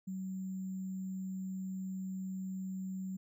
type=tone with sample-and-hold; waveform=sine; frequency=188.6 Hz; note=F#3; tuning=33 cents sharp; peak=-37 dBFS; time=0.07-3.17 s; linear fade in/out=10 ms; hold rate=7350 Hz; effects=none